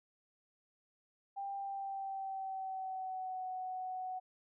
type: tone with pitch glide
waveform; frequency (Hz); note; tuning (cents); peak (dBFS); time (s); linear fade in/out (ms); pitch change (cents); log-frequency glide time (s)
sine; 792 to 743.2; G5 to F#5; +18 to +7; -38; 1.36-4.2; 20; -111; 1.56-3.45
effects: none